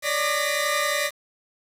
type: tone cluster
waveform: sawtooth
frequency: 569 / 600 / 1202 / 1858 / 2009 Hz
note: C#5 / D5 / D6 / A#6 / B6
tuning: +45 / +37 / +40 / -6 / +29 cents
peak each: -25 dBFS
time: 0.02-1.11 s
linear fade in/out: 50 ms
effects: resampled to 32000 Hz + 7-bit